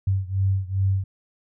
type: beating tone pair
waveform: sine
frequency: 95.5 / 98 Hz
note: G2 / G2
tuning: -45 / 0 cents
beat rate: 2.5 Hz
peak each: -22 / -24 dBFS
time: 0.07-1.04 s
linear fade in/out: 5 ms
effects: none